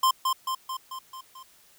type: tone with echo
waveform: square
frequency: 1046.5 Hz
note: C6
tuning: in tune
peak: -19 dBFS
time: 0.03-0.11 s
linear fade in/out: 5 ms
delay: 220 ms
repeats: 6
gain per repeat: -4 dB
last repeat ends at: 1.43 s
effects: white hiss -58 dBFS RMS until 1.78 s